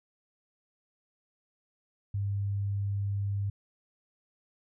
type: tone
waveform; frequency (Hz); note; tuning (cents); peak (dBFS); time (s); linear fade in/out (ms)
sine; 100; G2; +35; -28; 2.14-3.5; 5
effects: none